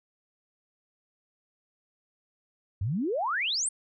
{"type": "exponential sweep", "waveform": "sine", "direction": "up", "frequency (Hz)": [86.8, 9320], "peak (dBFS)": -26, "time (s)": [2.81, 3.69], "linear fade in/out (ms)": 5, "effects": []}